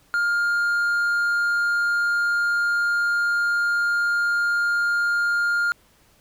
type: tone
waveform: triangle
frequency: 1408 Hz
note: F6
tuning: 14 cents sharp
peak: -17 dBFS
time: 0.14-5.72 s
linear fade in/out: 0 ms
effects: pink hiss -58 dBFS RMS until 6.2 s